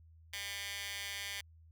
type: tone with high-pass filter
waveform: 15% pulse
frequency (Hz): 200.2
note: G3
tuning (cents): +37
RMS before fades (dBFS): -42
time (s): 0.33-1.41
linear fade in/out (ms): 5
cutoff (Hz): 2400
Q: 1.6
effects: added 81 Hz sine -57 dBFS peak until 1.71 s